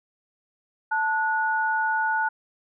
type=tone pair together; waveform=sine; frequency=880 / 1460.5 Hz; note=A5 / F#6; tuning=0 / -23 cents; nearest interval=major sixth; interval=877 cents; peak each=-24 dBFS; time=0.91-2.29 s; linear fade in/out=10 ms; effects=none